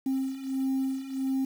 sine beating tone pair, 265.1 / 266.6 Hz, C4 / C4, +23 / +33 cents, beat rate 1.5 Hz, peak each -30 / -27 dBFS, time 0.06-1.45 s, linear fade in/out 5 ms, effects tanh soft clip ceiling -23 dBFS + 8-bit

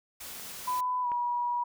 white noise, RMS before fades -42 dBFS, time 0.2-0.81 s, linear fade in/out 10 ms
clicks, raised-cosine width 0.5 ms, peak -34 / -28 dBFS, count 2, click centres 0.397 / 1.118 s
sine tone with pitch glide, 1000 to 965.9 Hz, B5 to B5, +21 to -39 cents, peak -27 dBFS, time 0.67-1.64 s, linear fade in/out 10 ms, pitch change -60 cents, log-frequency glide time 1.02-1.08 s
effects none

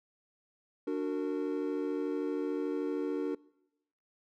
triangle chord, D augmented, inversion none, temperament just, 293.7 / 367.1 / 458.9 Hz, D4 / F#4 / A#4, 0 / -14 / -27 cents, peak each -32 / -34 / -34 dBFS, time 0.87-3.35 s, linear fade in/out 5 ms, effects noise-tail reverb RT60 0.9 s tail -23 dB re dry

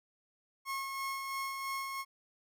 30% pulse tone with tremolo, 1086 Hz, C#6, 36 cents flat, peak -32 dBFS, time 0.65-2.05 s, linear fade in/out 50 ms, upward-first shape sine, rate 3 Hz, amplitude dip 35%, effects none

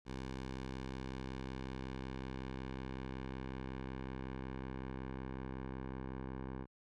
10% pulse tone with low-pass filter sweep, 65.41 Hz, C2, in tune, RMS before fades -44 dBFS, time 0.05-6.67 s, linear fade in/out 50 ms, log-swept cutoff 6000 to 1400 Hz, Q 0.79, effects none

